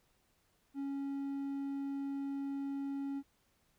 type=tone; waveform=triangle; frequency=277.2 Hz; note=C#4; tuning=in tune; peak=-34 dBFS; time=0.74-3.23 s; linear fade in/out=50 ms; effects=pink hiss -74 dBFS RMS until 3.78 s